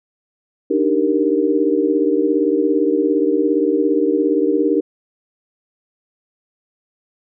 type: chord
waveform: sine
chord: Eb major seventh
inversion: third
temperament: equal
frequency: 293.7 / 311.1 / 392 / 466.2 Hz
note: D4 / Eb4 / G4 / Bb4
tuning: 0 / 0 / 0 / 0 cents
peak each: -19 dBFS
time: 0.7-4.81 s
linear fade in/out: 10 ms
effects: none